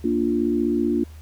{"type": "chord", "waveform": "sine", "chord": "Bb major", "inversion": "none", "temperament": "equal", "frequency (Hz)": [233.1, 293.7, 349.2], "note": ["Bb3", "D4", "F4"], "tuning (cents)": [0, 0, 0], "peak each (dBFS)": -23, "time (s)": [0.04, 1.04], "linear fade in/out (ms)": 5, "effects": ["added 77 Hz sine -38 dBFS peak until 1.21 s", "pink hiss -53 dBFS RMS until 1.21 s"]}